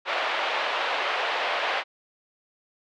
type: band-pass noise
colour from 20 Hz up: pink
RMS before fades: -27 dBFS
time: 0.05-1.84 s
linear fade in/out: 50 ms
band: 560 to 3400 Hz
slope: 24 dB/octave
effects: none